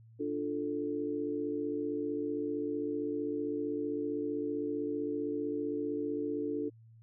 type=chord; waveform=sine; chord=D minor; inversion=none; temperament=equal; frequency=293.7 / 349.2 / 440 Hz; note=D4 / F4 / A4; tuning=0 / 0 / 0 cents; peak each=-35 / -39 / -36 dBFS; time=0.19-6.7 s; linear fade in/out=20 ms; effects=added 113 Hz sine -54 dBFS peak until 7.02 s